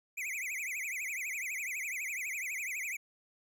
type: tone with vibrato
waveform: square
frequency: 2258 Hz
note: C#7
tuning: 31 cents sharp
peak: -36 dBFS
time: 0.17-2.97 s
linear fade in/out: 10 ms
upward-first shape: triangle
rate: 12 Hz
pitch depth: 250 cents each way
effects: none